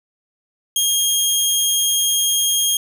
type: tone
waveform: 15% pulse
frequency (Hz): 3242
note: G#7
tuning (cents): -42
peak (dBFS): -8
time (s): 0.76-2.77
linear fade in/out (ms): 2
effects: none